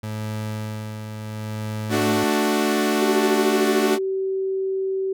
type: tone with tremolo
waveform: 30% pulse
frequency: 107.8 Hz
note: A2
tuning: 35 cents flat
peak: -23 dBFS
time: 0.03-2.24 s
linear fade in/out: 5 ms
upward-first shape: sine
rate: 0.71 Hz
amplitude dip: 45%
type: chord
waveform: sawtooth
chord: D major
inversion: second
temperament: equal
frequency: 220 / 293.7 / 370 Hz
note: A3 / D4 / F#4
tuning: 0 / 0 / 0 cents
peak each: -19 dBFS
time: 1.89-3.99 s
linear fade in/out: 50 ms
type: tone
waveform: sine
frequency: 383.4 Hz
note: G4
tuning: 38 cents flat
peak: -21 dBFS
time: 3.02-5.13 s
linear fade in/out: 5 ms
effects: none